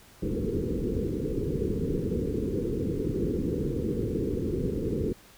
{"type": "low-pass noise", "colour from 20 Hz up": "white", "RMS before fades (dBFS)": -29, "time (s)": [0.22, 5.13], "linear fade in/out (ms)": 5, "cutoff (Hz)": 480, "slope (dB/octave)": 96, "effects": ["pink hiss -54 dBFS RMS until 5.37 s"]}